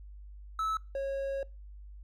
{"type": "tone pair in turn", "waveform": "triangle", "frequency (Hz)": [1304, 547.2], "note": ["E6", "C#5"], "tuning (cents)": [-19, -23], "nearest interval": "octave + minor third", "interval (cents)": 1504, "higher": "first", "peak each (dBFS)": [-27, -29], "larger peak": "first", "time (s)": [[0.59, 0.77], [0.95, 1.43]], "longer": "second", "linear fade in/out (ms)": 2, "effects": ["noise-tail reverb RT60 0.3 s tail -24 dB re dry", "added 50 Hz sine -45 dBFS peak until 2.03 s"]}